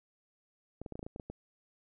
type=clicks; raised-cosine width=2 ms; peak=-28 dBFS; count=10; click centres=0.816 / 0.862 / 0.923 / 0.955 / 0.993 / 1.029 / 1.065 / 1.161 / 1.198 / 1.3 s; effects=none